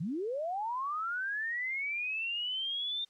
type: linear sweep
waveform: sine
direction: up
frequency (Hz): 138.59 to 3626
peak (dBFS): -32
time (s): 0-3.05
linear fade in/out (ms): 10
effects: white hiss -69 dBFS RMS until 3.09 s + low-pass 7000 Hz 12 dB/octave

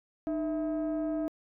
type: tone pair together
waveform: sine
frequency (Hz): 306.1 / 655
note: D#4 / E5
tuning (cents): -28 / -11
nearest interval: octave + minor second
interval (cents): 1317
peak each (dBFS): -28 / -32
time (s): 0.27-1.28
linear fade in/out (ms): 0
effects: tanh soft clip ceiling -26 dBFS

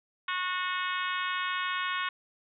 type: harmonic tone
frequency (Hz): 365.5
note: F#4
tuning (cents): -21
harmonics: 3 / 4 / 5 / 6 / 7 / 8 / 9 / 10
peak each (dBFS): -33 / -35 / -37 / -39 / -40 / -41 / -42 / -43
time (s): 0.28-2.09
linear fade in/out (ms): 5
effects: none

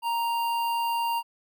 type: tone with notch filter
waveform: square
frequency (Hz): 932.3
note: A#5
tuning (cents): 0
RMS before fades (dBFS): -27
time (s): 0.02-1.23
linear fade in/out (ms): 50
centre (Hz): 6800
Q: 0.96
effects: none

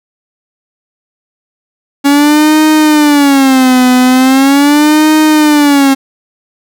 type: tone with vibrato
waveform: 45% pulse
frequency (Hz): 279.3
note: C#4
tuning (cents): +13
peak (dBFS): -4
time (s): 2.04-5.95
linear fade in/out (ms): 20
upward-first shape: sine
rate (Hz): 0.4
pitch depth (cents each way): 180
effects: none

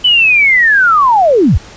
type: linear sweep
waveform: sine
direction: down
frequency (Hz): 3021 to 39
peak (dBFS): -5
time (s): 0.04-1.58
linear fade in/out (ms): 10
effects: pink hiss -35 dBFS RMS until 1.76 s + resampled to 16000 Hz

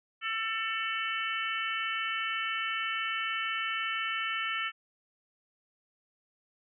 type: harmonic tone with a mistuned harmonic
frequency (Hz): 446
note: A4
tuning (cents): +23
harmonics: 3 / 4 / 5 / 6 / 7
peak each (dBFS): -35 / -36 / -37 / -38 / -38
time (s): 0.21-4.72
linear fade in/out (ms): 50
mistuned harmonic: 7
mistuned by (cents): -63
effects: none

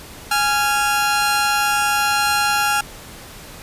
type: tone pair together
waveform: sawtooth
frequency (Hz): 830.6 / 1384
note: G#5 / F6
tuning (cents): 0 / -16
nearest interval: major sixth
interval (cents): 884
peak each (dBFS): -15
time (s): 0.31-2.81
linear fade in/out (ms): 5
effects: pink hiss -38 dBFS RMS until 3.62 s + resampled to 32000 Hz

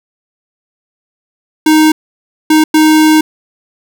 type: tone bursts at uneven times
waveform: square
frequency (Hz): 311.1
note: D#4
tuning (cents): 0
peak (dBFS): -5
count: 3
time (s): 1.66-1.92 / 2.5-2.64 / 2.74-3.21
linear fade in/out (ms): 5
effects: none

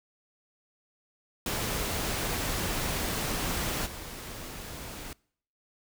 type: noise with level steps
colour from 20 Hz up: pink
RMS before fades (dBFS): -31 / -41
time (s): 1.46-5.13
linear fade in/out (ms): 2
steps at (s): 3.85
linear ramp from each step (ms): 20
effects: noise-tail reverb RT60 0.6 s tail -25 dB re dry

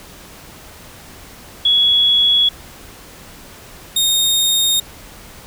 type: tone pair in turn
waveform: sine / sawtooth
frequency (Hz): 3364 / 3697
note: G#7 / A#7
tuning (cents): +22 / -15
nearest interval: major second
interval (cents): 163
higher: second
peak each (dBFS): -10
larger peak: neither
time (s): 1.65-2.49 / 3.96-4.8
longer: neither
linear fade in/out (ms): 5
effects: pink hiss -39 dBFS RMS until 5.46 s

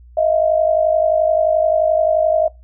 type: tone pair together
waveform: sine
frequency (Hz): 630 / 681.5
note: D#5 / F5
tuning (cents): +21 / -43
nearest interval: minor second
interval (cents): 136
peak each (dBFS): -14 / -18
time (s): 0.17-2.48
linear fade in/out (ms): 5
effects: noise-tail reverb RT60 0.2 s tail -18 dB re dry + added 60 Hz sine -40 dBFS peak until 2.63 s

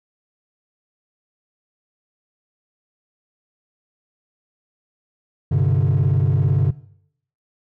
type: chord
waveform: triangle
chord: G suspended fourth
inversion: none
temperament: equal with one note detuned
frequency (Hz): 98 / 129.01 / 146.83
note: G2 / C3 / D3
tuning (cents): 0 / -24 / 0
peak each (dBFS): -16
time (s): 5.51-6.71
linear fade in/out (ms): 10
effects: noise-tail reverb RT60 0.7 s tail -20 dB re dry + tanh soft clip ceiling -9 dBFS

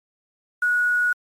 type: tone with quantisation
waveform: sine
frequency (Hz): 1459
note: F#6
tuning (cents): -25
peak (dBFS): -17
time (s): 0.62-1.13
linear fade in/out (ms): 5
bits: 7
effects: MP3 64 kbps

